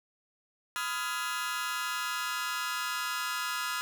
sawtooth chord, F half-diminished seventh, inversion second, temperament just, 1005.8 / 1257.2 / 1396.9 / 1676.3 Hz, Cb6 / Eb6 / F6 / Ab6, +31 / +18 / 0 / +16 cents, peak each -35 / -33 / -32 / -35 dBFS, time 0.76-3.81 s, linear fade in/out 0 ms, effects none

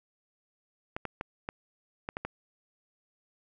clicks, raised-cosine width 0.5 ms, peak -19 dBFS, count 7, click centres 0.965 / 1.053 / 1.211 / 1.489 / 2.089 / 2.169 / 2.25 s, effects none

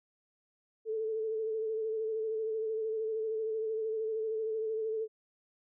sine tone with vibrato, 440 Hz, A4, in tune, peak -31 dBFS, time 0.85-5.08 s, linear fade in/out 50 ms, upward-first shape sine, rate 13 Hz, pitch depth 32 cents each way, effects none

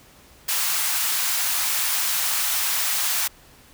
white high-pass noise, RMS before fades -23 dBFS, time 0.48-3.28 s, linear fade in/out 10 ms, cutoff 790 Hz, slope 24 dB/octave, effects pink hiss -51 dBFS RMS until 3.73 s

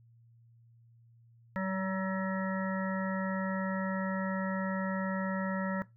harmonic tone with a mistuned harmonic, 189.7 Hz, F#3, 43 cents sharp, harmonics 1 / 3 / 5 / 7 / 9 / 10, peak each -33 / -38 / -40 / -41 / -43 / -43 dBFS, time 1.56-5.82 s, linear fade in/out 0 ms, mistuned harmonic 1, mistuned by +16 cents, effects noise-tail reverb RT60 0.2 s tail -19 dB re dry + added 116 Hz sine -58 dBFS peak until 5.96 s

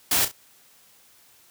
white noise with echo, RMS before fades -21 dBFS, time 0.11-0.25 s, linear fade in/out 5 ms, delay 33 ms, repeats 2, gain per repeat -10 dB, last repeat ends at 0.316 s, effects white hiss -56 dBFS RMS until 1.5 s + high-pass 60 Hz 12 dB/octave

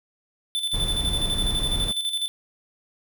square tone with tremolo, 3520 Hz, A7, in tune, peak -23 dBFS, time 0.55-2.28 s, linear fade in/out 0 ms, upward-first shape square, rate 12 Hz, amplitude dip 55%
brown noise, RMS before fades -27 dBFS, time 0.73-1.92 s, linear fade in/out 10 ms
effects none

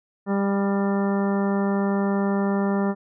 harmonic tone with a mistuned harmonic, 198.6 Hz, G3, 23 cents sharp, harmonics 1 / 2 / 3 / 4 / 5 / 6 / 7 / 9, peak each -21 / -27 / -31 / -33 / -35 / -37 / -38 / -40 dBFS, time 0.26-2.95 s, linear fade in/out 50 ms, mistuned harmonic 5, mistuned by -15 cents, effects none

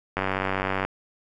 click train, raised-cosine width 0.5 ms, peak -10 dBFS, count 66, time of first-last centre 0.17-0.85 s, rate 95.6 Hz, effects none

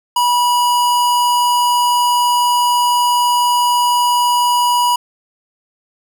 square tone, 973 Hz, B5, 26 cents flat, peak -12 dBFS, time 0.16-4.96 s, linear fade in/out 5 ms, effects none

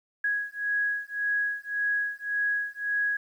sine beating tone pair, 1661.2 / 1663 Hz, G#6 / G#6, 0 / +2 cents, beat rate 1.8 Hz, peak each -29 dBFS, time 0.24-3.17 s, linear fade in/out 5 ms, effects 10-bit

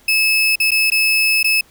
35% pulse tone with dropouts, 2600 Hz, E7, 24 cents flat, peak -11 dBFS, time 0.08-1.61 s, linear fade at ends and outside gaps 5 ms, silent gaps 0.557-0.6 / 0.708-0.716 / 0.902-0.918 / 1.43-1.443 s, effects pink hiss -51 dBFS RMS until 1.7 s

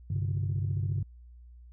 sine chord, G suspended fourth, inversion none, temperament equal with one note detuned, 98 / 130.81 / 145.57 Hz, G2 / C3 / D3, 0 / 0 / -15 cents, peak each -28 / -33 / -33 dBFS, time 0.1-1.03 s, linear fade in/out 5 ms, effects tanh soft clip ceiling -22 dBFS + added 60 Hz sine -48 dBFS peak until 1.72 s

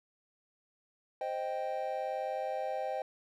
triangle chord, C minor, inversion none, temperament equal, 523.3 / 622.3 / 784 Hz, C5 / Eb5 / G5, 0 / 0 / 0 cents, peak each -36 / -36 / -35 dBFS, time 1.21-3.02 s, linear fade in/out 2 ms, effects none

